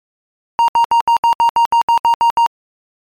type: tone bursts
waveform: triangle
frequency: 932.3 Hz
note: A#5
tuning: in tune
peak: -6 dBFS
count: 12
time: 0.59-2.463 s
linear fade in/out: 0 ms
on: 91 ms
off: 71 ms
effects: MP3 96 kbps